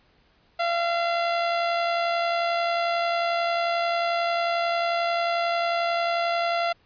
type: tone with amplitude modulation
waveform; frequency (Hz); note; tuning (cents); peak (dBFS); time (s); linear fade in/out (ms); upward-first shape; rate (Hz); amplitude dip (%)
sawtooth; 684; F5; -36; -17; 0.59-6.73; 10; sine; 71.2; 30
effects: pink hiss -62 dBFS RMS until 6.85 s + resampled to 11025 Hz